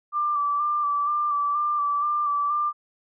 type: tone with vibrato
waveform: sine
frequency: 1174.7 Hz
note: D6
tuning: in tune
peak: -21 dBFS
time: 0.12-2.73 s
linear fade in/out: 50 ms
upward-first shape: square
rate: 2.1 Hz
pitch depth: 24 cents each way
effects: none